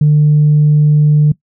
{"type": "tone", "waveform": "sine", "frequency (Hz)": 150, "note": "D3", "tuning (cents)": 37, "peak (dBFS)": -4, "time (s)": [0.01, 1.32], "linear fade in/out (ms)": 5, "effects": ["noise-tail reverb RT60 0.1 s tail -21 dB re dry", "tanh soft clip ceiling -2 dBFS"]}